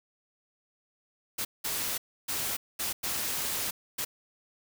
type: noise bursts at uneven times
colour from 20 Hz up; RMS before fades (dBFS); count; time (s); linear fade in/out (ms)
white; -32; 6; 1.38-1.45 / 1.64-1.98 / 2.28-2.57 / 2.79-2.93 / 3.03-3.71 / 3.98-4.05; 10
effects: none